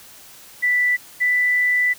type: tone pair in turn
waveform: sine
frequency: 1975 / 1983.2 Hz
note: B6 / B6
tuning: 0 / +7 cents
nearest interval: unison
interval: 7 cents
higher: second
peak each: -15 dBFS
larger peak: neither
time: 0.62-0.97 / 1.2-1.94 s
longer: second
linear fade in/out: 20 ms
effects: white hiss -44 dBFS RMS until 1.98 s